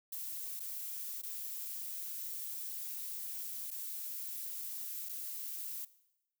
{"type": "noise with dropouts", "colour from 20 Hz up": "violet", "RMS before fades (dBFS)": -42, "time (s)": [0.12, 5.85], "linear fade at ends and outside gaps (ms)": 5, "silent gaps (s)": [[0.597, 0.602], [1.217, 1.232], [3.706, 3.713], [5.088, 5.092]], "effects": ["noise-tail reverb RT60 0.9 s tail -18 dB re dry"]}